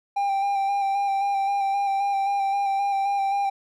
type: tone with vibrato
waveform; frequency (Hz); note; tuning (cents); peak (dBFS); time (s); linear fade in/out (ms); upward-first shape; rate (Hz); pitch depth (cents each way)
triangle; 793; G5; +20; -19; 0.16-3.5; 10; square; 3.8; 19
effects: none